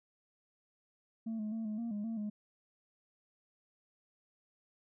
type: tone with pitch steps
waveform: sine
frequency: 224.6 / 213.2 / 224.5 / 213.2 / 232.6 / 206.8 / 226.5 / 209.4 Hz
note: A3 / G#3 / A3 / G#3 / A#3 / G#3 / A#3 / G#3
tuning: +36 / +46 / +35 / +46 / -4 / -7 / -50 / +15 cents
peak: -33 dBFS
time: 1.26-2.3 s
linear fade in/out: 10 ms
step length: 130 ms
effects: tanh soft clip ceiling -34 dBFS